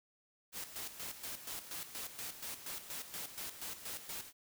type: noise with tremolo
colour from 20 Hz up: white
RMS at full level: -43 dBFS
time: 0.52-4.33 s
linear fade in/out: 50 ms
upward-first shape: square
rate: 4.2 Hz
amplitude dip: 65%
effects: none